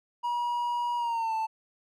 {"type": "tone with pitch glide", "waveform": "triangle", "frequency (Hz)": [960, 885.4], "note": ["B5", "A5"], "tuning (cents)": [-49, 11], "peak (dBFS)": -25, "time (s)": [0.23, 1.47], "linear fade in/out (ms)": 20, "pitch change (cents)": -140, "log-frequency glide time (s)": [0.97, 1.34], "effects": []}